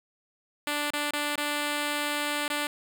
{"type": "tone with dropouts", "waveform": "5% pulse", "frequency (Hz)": 293.7, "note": "D4", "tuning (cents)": 0, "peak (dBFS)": -16, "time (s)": [0.67, 2.67], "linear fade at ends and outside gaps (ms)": 2, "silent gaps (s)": [[0.905, 0.935], [1.108, 1.134], [1.357, 1.378], [2.48, 2.501]], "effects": []}